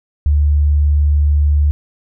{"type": "tone", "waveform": "sine", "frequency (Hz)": 73.42, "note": "D2", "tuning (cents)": 0, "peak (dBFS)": -9, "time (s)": [0.26, 1.71], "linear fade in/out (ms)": 0, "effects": []}